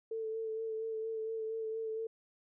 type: tone with vibrato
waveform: sine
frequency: 444.1 Hz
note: A4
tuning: 16 cents sharp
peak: -35 dBFS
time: 0.11-2.07 s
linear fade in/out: 5 ms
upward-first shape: sine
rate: 4.3 Hz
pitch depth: 22 cents each way
effects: none